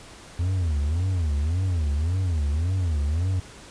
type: tone with vibrato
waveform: triangle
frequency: 82.41 Hz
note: E2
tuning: in tune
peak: -19 dBFS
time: 0.39-3.4 s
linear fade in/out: 5 ms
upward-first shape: sine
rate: 1.8 Hz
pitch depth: 250 cents each way
effects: pink hiss -45 dBFS RMS until 3.7 s + resampled to 22050 Hz